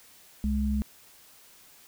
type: tone pair together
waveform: sine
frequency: 65.78 / 210 Hz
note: C2 / G#3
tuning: +10 / +19 cents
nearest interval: octave + minor sixth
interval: 2009 cents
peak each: -27 dBFS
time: 0.44-0.82 s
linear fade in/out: 0 ms
effects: white hiss -55 dBFS RMS until 1.87 s